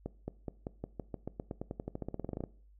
accelerating click train, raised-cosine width 2 ms, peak -24 dBFS, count 25, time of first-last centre 0.06-2.438 s, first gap 220 ms, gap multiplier 0.92, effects noise-tail reverb RT60 0.5 s tail -20 dB re dry + added 50 Hz sine -57 dBFS peak until 2.79 s

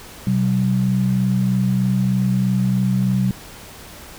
sine tone pair together, 126.81 / 190 Hz, B2 / F#3, +46 / +46 cents, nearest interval perfect fifth, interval 700 cents, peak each -19 / -17 dBFS, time 0.27-3.31 s, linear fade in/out 2 ms, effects pink hiss -39 dBFS RMS until 4.18 s

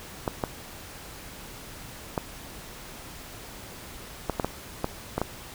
clicks, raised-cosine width 1 ms, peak -11 dBFS, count 9, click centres 0.278 / 0.438 / 2.178 / 4.297 / 4.398 / 4.446 / 4.844 / 5.18 / 5.216 s, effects pink hiss -43 dBFS RMS until 5.54 s

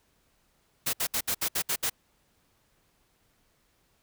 white noise bursts, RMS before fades -28 dBFS, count 8, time 0.86-1.899 s, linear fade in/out 10 ms, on 73 ms, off 65 ms, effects pink hiss -69 dBFS RMS until 4.02 s

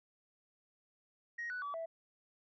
sine tone with pitch steps, 1880 / 1484 / 1147 / 658 Hz, A#6 / F#6 / D6 / E5, +14 / +5 / -41 / -3 cents, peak -37 dBFS, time 1.38-1.86 s, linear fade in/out 10 ms, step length 120 ms, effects tanh soft clip ceiling -35 dBFS

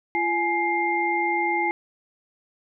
sine tone cluster, 343.2 / 839 / 2108 Hz, F4 / G#5 / C7, -30 / +17 / +12 cents, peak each -27 / -24 / -25 dBFS, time 0.15-1.71 s, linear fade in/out 0 ms, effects none

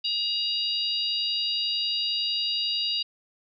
harmonic tone, 951 Hz, A#5, 34 cents sharp, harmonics 3 / 4 / 5, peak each -29 / -29 / -29 dBFS, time 0.04-3.03 s, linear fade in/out 10 ms, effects none

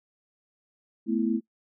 sine chord, A suspended second, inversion none, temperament just, 220 / 247.5 / 330 Hz, A3 / B3 / E4, 0 / +4 / +2 cents, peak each -26 / -28 / -28 dBFS, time 1.06-1.41 s, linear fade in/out 50 ms, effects noise-tail reverb RT60 0.1 s tail -21 dB re dry

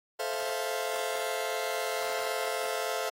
sawtooth chord, F major seventh, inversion first, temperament just, 436.5 / 523.8 / 654.8 / 698.5 Hz, A4 / C5 / E5 / F5, -14 / +2 / -12 / 0 cents, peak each -32 dBFS, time 0.19-3.1 s, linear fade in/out 10 ms, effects AAC 48 kbps

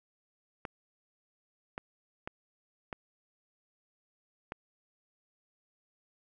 clicks, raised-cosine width 0.5 ms, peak -22 dBFS, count 5, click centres 0.652 / 1.779 / 2.275 / 2.928 / 4.521 s, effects none

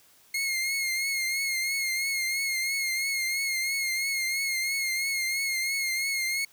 sawtooth tone with vibrato, 2146 Hz, C7, 43 cents sharp, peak -23 dBFS, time 0.34-6.45 s, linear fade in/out 5 ms, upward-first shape triangle, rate 3 Hz, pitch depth 53 cents each way, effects white hiss -59 dBFS RMS until 6.52 s

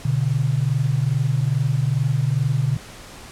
sine tone pair together, 122.3 / 144.68 Hz, B2 / D3, -16 / -26 cents, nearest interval minor third, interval 290 cents, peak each -20 dBFS, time 0.05-2.77 s, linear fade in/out 5 ms, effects pink hiss -40 dBFS RMS until 3.31 s + low-pass 10000 Hz 12 dB/octave

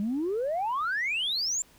sine exponential sweep, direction up, 196 to 7450 Hz, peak -25 dBFS, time 0-1.62 s, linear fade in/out 0 ms, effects tanh soft clip ceiling -23 dBFS + pink hiss -58 dBFS RMS until 1.78 s

